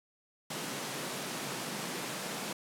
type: high-pass noise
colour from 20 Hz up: pink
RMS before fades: -38 dBFS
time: 0.5-2.53 s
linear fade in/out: 5 ms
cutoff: 140 Hz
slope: 48 dB/octave
effects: low-pass 12000 Hz 12 dB/octave